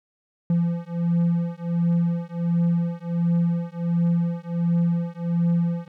triangle beating tone pair, 170 / 171.4 Hz, F3 / F3, -46 / -32 cents, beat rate 1.4 Hz, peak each -21 dBFS, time 0.5-5.88 s, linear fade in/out 2 ms, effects none

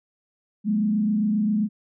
sine tone with frequency modulation, 211.1 Hz, G#3, 29 cents sharp, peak -19 dBFS, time 0.64-1.69 s, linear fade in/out 50 ms, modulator 27.5 Hz, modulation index 0.62, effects none

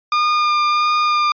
40% pulse tone with vibrato, 1209 Hz, D6, 50 cents sharp, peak -13 dBFS, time 0.12-1.32 s, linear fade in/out 2 ms, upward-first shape sine, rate 1.5 Hz, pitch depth 13 cents each way, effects resampled to 11025 Hz

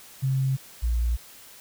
sine tone pair in turn, 133.3 / 58.7 Hz, C3 / A#1, +33 / +13 cents, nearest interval octave + major second, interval 1420 cents, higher first, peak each -21 dBFS, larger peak neither, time 0.22-0.57 / 0.82-1.17 s, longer neither, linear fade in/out 20 ms, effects white hiss -48 dBFS RMS until 1.6 s

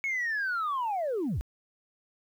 sine linear sweep, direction down, 2217 to 38.89 Hz, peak -26 dBFS, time 0.04-1.41 s, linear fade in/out 0 ms, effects tanh soft clip ceiling -25 dBFS + 10-bit

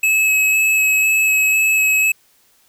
square tone with vibrato, 2578 Hz, E7, 39 cents flat, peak -13 dBFS, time 0.03-2.12 s, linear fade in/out 5 ms, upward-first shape square, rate 2 Hz, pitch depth 8 cents each way, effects white hiss -56 dBFS RMS until 2.68 s

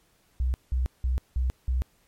sine tone bursts, 63.2 Hz, B1, 41 cents sharp, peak -22 dBFS, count 5, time 0.4-1.82 s, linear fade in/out 0 ms, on 140 ms, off 180 ms, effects pink hiss -65 dBFS RMS until 2.07 s + MP3 64 kbps

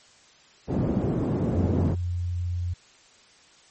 pink band-pass noise, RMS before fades -25 dBFS, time 0.67-1.96 s, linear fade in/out 50 ms, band 100 to 370 Hz, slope 12 dB/octave
sine tone with pitch glide, 88.9 to 88.18 Hz, F2 to F2, +31 to +17 cents, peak -25 dBFS, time 1.54-2.74 s, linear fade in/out 10 ms, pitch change -14 cents, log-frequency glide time 1.95-2.12 s
effects white hiss -55 dBFS RMS until 3.7 s + MP3 32 kbps

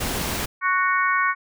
pink noise, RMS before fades -26 dBFS, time 0-0.46 s, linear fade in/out 10 ms
harmonic tone, 370 Hz, F#4, in tune, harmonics 3 / 4 / 5 / 6, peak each -21 / -23 / -25 / -27 dBFS, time 0.61-1.35 s, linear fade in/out 50 ms
effects none

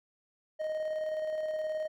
triangle tone with tremolo, 622.3 Hz, D#5, in tune, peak -28 dBFS, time 0.59-1.88 s, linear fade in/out 20 ms, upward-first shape square, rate 19 Hz, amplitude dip 30%, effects none

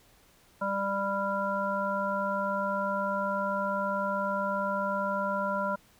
harmonic tone, 197.7 Hz, G3, 15 cents sharp, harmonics 1 / 3 / 5 / 7, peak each -35 / -32 / -32 / -33 dBFS, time 0.61-5.76 s, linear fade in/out 10 ms, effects pink hiss -61 dBFS RMS until 5.99 s

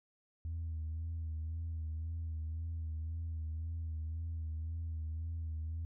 sine tone with vibrato, 80.7 Hz, E2, 36 cents flat, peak -35 dBFS, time 0.45-5.85 s, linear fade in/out 0 ms, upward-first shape sine, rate 1.9 Hz, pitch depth 42 cents each way, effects tanh soft clip ceiling -34 dBFS

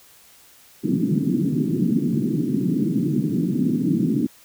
white band-pass noise, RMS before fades -21 dBFS, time 0.83-4.27 s, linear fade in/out 10 ms, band 140 to 320 Hz, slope 48 dB/octave, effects white hiss -51 dBFS RMS until 4.44 s

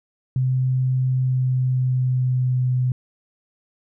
sine tone with pitch glide, 129.1 to 126.66 Hz, C3 to B2, -23 to +44 cents, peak -17 dBFS, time 0.36-2.92 s, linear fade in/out 2 ms, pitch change -33 cents, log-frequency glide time 1.13-2.72 s, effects none

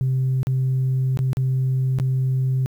sine tone with dropouts, 130.81 Hz, C3, in tune, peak -16 dBFS, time 0.01-2.66 s, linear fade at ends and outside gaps 0 ms, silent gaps 0.431-0.47 / 1.173-1.19 / 1.331-1.37 / 1.987-1.999 s, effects tanh soft clip ceiling -15 dBFS + 9-bit

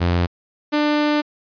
sawtooth tone pair in turn, 87.31 / 297.7 Hz, F2 / D4, 0 / +24 cents, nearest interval octave + major sixth, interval 2124 cents, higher second, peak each -12 dBFS, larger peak neither, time 0-0.27 / 0.72-1.22 s, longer second, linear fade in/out 20 ms, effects resampled to 11025 Hz

